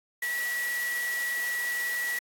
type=tone in noise; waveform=sine; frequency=1936 Hz; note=B6; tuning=35 cents flat; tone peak=-28 dBFS; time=0.22-2.19 s; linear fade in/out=5 ms; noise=white; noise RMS=-38 dBFS; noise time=0.22-2.19 s; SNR=+7 dB; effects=high-pass 400 Hz 12 dB/octave + AAC 64 kbps